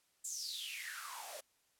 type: noise with high-pass filter sweep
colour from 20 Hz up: white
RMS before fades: -44 dBFS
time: 0.24-1.41 s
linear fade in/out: 10 ms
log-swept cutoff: 7700 to 540 Hz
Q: 9.4
effects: white hiss -75 dBFS RMS until 1.79 s + low-pass 12000 Hz 12 dB/octave